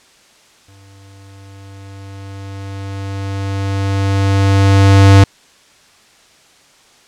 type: tone with exponential growth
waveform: square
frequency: 98 Hz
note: G2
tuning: in tune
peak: -3 dBFS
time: 0.68-5.24 s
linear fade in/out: 5 ms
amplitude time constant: 990 ms
effects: white hiss -48 dBFS RMS until 7.07 s + low-pass 7000 Hz 12 dB/octave